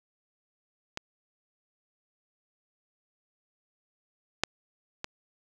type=clicks; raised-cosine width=0.2 ms; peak=-16 / -6 / -16 dBFS; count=3; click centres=0.974 / 4.436 / 5.044 s; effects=none